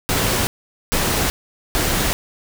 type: noise bursts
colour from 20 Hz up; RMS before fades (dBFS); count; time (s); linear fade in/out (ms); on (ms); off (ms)
pink; -19; 3; 0.09-2.13; 0; 380; 450
effects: none